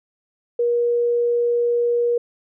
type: tone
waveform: sine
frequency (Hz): 476.8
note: A#4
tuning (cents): +39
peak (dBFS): -16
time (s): 0.59-2.18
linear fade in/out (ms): 5
effects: none